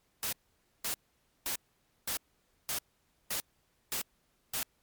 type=noise bursts; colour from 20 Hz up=white; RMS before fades=-34 dBFS; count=8; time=0.23-4.63 s; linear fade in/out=0 ms; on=95 ms; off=520 ms; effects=pink hiss -73 dBFS RMS until 4.82 s + MP3 96 kbps